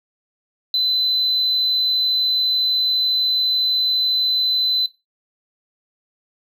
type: tone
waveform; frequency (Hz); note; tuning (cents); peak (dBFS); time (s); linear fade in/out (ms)
triangle; 4027; B7; +33; -13; 0.74-4.86; 2
effects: noise-tail reverb RT60 0.2 s tail -18 dB re dry + tanh soft clip ceiling -13 dBFS